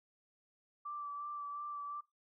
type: tone with vibrato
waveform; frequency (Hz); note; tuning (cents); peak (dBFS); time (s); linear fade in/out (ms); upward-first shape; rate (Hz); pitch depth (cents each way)
sine; 1166; D6; -13; -40; 0.85-2.01; 10; sine; 2.8; 19
effects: noise-tail reverb RT60 0.2 s tail -21 dB re dry